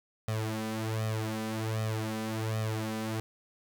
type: tone with flanger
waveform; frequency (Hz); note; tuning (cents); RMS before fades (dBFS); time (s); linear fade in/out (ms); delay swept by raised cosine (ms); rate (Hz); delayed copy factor
sawtooth; 110; A2; 0; -33; 0.28-3.2; 0; 1.6 to 4; 1.3; +1
effects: none